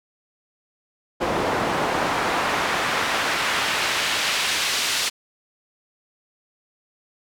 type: noise with band-pass filter sweep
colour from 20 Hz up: pink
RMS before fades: -23 dBFS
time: 1.2-5.1 s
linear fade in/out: 20 ms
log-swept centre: 600 to 4300 Hz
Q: 0.78
effects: none